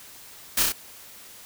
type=noise with echo; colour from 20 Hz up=white; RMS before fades=-22 dBFS; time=0.57-0.63 s; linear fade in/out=5 ms; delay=31 ms; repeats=3; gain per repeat=-2 dB; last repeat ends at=0.723 s; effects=white hiss -46 dBFS RMS until 1.45 s